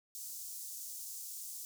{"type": "high-pass noise", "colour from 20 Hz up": "pink", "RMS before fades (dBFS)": -45, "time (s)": [0.15, 1.65], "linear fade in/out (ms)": 0, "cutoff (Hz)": 6100, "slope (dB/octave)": 24, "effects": []}